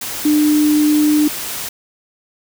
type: tone in noise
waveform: sine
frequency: 300 Hz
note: D4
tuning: 37 cents sharp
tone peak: -10 dBFS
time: 0.25-1.28 s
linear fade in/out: 5 ms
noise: white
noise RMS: -25 dBFS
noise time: 0.01-1.69 s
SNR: +12 dB
effects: none